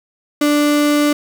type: tone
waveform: 35% pulse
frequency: 294 Hz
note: D4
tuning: 2 cents sharp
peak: -10 dBFS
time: 0.41-1.13 s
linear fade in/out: 5 ms
effects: none